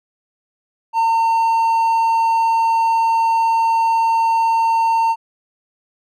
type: tone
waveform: triangle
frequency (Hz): 909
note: A#5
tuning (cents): -44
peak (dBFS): -11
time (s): 0.93-5.16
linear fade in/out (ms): 50
effects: none